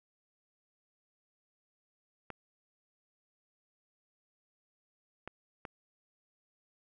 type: clicks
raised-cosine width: 0.5 ms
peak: -26 dBFS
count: 3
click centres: 2.303 / 5.276 / 5.652 s
effects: none